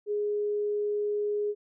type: tone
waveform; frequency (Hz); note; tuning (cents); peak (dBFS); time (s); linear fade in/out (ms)
sine; 415.3; G#4; 0; -26; 0.06-1.55; 50
effects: none